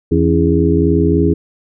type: harmonic tone with a mistuned harmonic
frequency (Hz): 83.1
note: E2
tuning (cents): +15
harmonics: 1 / 2 / 3 / 4 / 5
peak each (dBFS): -16 / -16 / -16 / -16 / -16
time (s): 0.11-1.34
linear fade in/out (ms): 10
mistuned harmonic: 3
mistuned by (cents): +150
effects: none